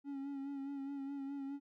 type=tone with vibrato; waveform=triangle; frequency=277.2 Hz; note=C#4; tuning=in tune; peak=-38 dBFS; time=0.04-1.6 s; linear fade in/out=50 ms; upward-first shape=sine; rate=4.8 Hz; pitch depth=36 cents each way; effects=none